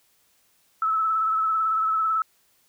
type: tone with vibrato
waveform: sine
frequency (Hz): 1305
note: E6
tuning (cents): -18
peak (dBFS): -20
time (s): 0.82-2.22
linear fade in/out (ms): 2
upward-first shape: sine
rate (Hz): 18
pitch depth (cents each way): 30
effects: white hiss -64 dBFS RMS until 2.68 s